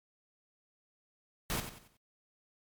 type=noise with echo; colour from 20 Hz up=pink; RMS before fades=-34 dBFS; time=1.5-1.6 s; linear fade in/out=0 ms; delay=92 ms; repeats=4; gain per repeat=-9 dB; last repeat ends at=1.968 s; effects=MP3 96 kbps